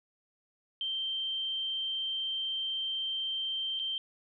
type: tone with dropouts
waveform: sine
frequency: 3136 Hz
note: G7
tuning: in tune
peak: -31 dBFS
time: 0.81-3.98 s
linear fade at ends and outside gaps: 1 ms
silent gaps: 3.792-3.797 s
effects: none